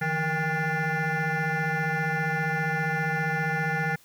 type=tone with frequency modulation; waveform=sine; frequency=800 Hz; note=G5; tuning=35 cents sharp; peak=-22 dBFS; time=0.01-3.96 s; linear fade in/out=10 ms; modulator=317 Hz; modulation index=3.8; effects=tanh soft clip ceiling -22 dBFS + white hiss -57 dBFS RMS until 4.04 s